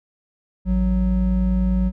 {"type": "tone pair together", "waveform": "triangle", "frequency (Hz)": [55, 185], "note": ["A1", "F#3"], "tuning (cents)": [0, 0], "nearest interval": "octave + major sixth", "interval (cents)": 2100, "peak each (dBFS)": -17, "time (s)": [0.65, 1.92], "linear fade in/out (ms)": 50, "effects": []}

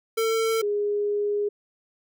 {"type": "tone pair in turn", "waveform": ["square", "sine"], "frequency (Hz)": [448.9, 412.2], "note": ["A4", "G#4"], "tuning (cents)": [35, -13], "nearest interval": "minor second", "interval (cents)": 148, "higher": "first", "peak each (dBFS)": -22, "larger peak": "neither", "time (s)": [[0.17, 0.62], [0.62, 1.49]], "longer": "second", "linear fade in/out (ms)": 10, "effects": []}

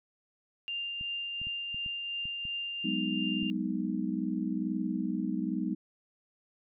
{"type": "tone with tremolo", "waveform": "sine", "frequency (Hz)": 2795, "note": "F7", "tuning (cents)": 1, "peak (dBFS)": -32, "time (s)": [0.68, 3.5], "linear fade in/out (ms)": 0, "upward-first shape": "triangle", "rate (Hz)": 2.8, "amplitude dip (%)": 30}
{"type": "clicks", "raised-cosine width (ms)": 5, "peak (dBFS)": -35, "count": 8, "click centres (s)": [1.011, 1.416, 1.47, 1.745, 1.862, 2.255, 2.453, 3.429]}
{"type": "chord", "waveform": "sine", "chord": "G# minor seventh", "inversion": "third", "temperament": "just", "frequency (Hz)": [186.89, 207.7, 249.2, 311.5], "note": ["F#3", "G#3", "B3", "D#4"], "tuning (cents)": [18, 0, 16, 2], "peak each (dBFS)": -35, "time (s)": [2.84, 5.75], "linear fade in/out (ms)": 10}
{"effects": []}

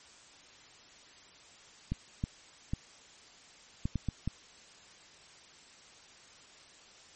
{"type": "clicks", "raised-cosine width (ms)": 5, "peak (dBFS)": -19, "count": 7, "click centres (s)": [1.92, 2.239, 2.735, 3.855, 3.957, 4.087, 4.276], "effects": ["white hiss -56 dBFS RMS until 7.15 s", "MP3 32 kbps"]}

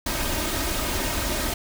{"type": "noise with comb filter", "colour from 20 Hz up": "pink", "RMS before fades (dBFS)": -26, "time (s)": [0.06, 1.54], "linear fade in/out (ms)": 5, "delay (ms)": 3.2, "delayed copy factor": 0.55, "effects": []}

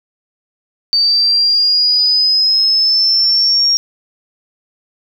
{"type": "exponential sweep", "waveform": "sine", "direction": "up", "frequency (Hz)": [4593, 5588], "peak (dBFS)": -9, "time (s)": [0.93, 3.77], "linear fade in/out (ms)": 0, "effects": ["7-bit"]}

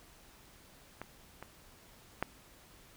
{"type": "clicks", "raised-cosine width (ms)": 0.5, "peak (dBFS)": [-26, -29, -16], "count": 3, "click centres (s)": [1.016, 1.426, 2.226], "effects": ["pink hiss -59 dBFS RMS until 2.96 s"]}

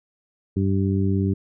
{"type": "harmonic tone", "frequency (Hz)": 97.1, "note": "G2", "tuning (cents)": -16, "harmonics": [1, 2, 3, 4], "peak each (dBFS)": [-21, -23, -27, -29], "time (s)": [0.56, 1.34], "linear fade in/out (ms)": 10, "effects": []}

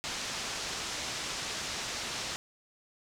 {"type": "low-pass noise", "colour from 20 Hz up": "white", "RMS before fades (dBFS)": -37, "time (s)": [0.04, 2.36], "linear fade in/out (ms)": 0, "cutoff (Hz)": 6700, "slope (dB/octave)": 24, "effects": []}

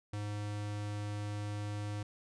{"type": "tone", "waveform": "square", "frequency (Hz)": 103.83, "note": "G#2", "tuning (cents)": 0, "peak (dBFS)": -37, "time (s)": [0.13, 2.03], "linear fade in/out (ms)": 5, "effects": ["resampled to 22050 Hz"]}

